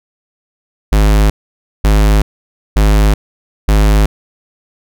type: tone bursts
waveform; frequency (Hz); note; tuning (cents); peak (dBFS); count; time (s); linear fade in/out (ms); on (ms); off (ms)
square; 52; G#1; +3; -7; 4; 0.92-4.06; 5; 380; 540
effects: none